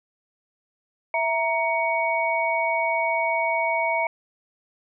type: tone cluster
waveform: sine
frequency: 659 / 934 / 2240 Hz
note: E5 / A#5 / C#7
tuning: -1 / +3 / +18 cents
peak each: -25 dBFS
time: 1.14-4.07 s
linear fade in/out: 2 ms
effects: none